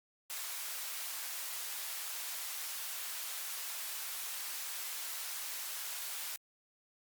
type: high-pass noise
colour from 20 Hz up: white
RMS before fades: -41 dBFS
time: 0.3-6.36 s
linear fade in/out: 0 ms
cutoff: 830 Hz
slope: 12 dB/octave
effects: Opus 48 kbps